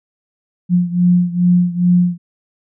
sine beating tone pair, 176.6 / 179 Hz, F3 / F3, +20 / +43 cents, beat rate 2.4 Hz, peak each -12 / -15 dBFS, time 0.69-2.18 s, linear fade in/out 50 ms, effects none

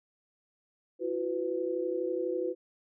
sine tone cluster, 336.2 / 368.3 / 498.5 Hz, E4 / F#4 / B4, +34 / -8 / +16 cents, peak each -35 / -33 / -33 dBFS, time 0.99-2.55 s, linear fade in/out 50 ms, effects none

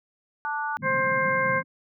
sine chord, D major, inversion second, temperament just, 881 / 1174.7 / 1468.3 Hz, A5 / D6 / F#6, +2 / 0 / -14 cents, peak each -29 / -34 / -30 dBFS, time 0.45-0.77 s, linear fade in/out 0 ms
white band-pass noise, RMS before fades -36 dBFS, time 0.77-1.64 s, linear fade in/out 50 ms, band 120 to 240 Hz, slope 48 dB/octave
harmonic tone, 528 Hz, C5, 16 cents sharp, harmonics 1 / 2 / 3 / 4, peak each -27 / -26 / -26 / -28 dBFS, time 0.82-1.63 s, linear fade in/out 50 ms
effects none

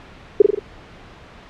sine tone with echo, 410.3 Hz, G#4, 21 cents flat, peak -3 dBFS, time 0.4-0.42 s, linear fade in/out 5 ms, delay 43 ms, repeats 4, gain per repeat -4 dB, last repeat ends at 0.592 s, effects pink hiss -42 dBFS RMS until 1.49 s + low-pass 3000 Hz 12 dB/octave

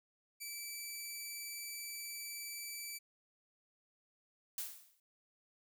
10% pulse tone, 2317 Hz, D7, 24 cents flat, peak -34 dBFS, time 0.4-2.99 s, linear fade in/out 20 ms
blue noise with exponential decay, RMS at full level -38 dBFS, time 4.58-5 s, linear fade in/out 2 ms, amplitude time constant 91 ms
effects none

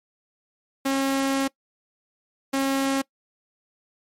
sawtooth tone bursts at uneven times, 271.4 Hz, C#4, 36 cents flat, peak -17 dBFS, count 2, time 0.85-1.48 / 2.53-3.02 s, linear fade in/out 10 ms, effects noise-tail reverb RT60 0.1 s tail -22 dB re dry + MP3 64 kbps

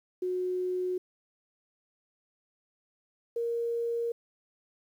sine tone pair in turn, 365.2 / 467.7 Hz, F#4 / A#4, -23 / +6 cents, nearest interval major third, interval 429 cents, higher second, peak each -28 dBFS, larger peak neither, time 0.22-0.98 / 3.36-4.12 s, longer neither, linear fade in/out 5 ms, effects 10-bit

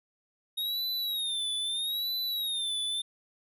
square tone with vibrato, 3729 Hz, A#7, in tune, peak -30 dBFS, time 0.57-3.02 s, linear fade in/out 10 ms, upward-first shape sine, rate 0.78 Hz, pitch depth 120 cents each way, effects none

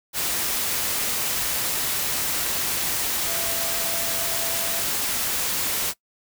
sine tone in noise, 670 Hz, E5, 28 cents sharp, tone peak -35 dBFS, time 3.26-4.84 s, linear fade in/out 50 ms, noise white, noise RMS -25 dBFS, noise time 0.13-5.94 s, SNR -13 dB, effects noise-tail reverb RT60 0.1 s tail -21 dB re dry

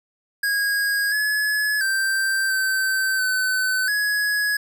square tone with pitch steps, 1642 / 1701 / 1566 / 1545 / 1517 / 1677 Hz, G#6 / G#6 / G6 / G6 / F#6 / G#6, -20 / +41 / -2 / -26 / +43 / +16 cents, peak -20 dBFS, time 0.43-4.57 s, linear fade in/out 5 ms, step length 690 ms, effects none

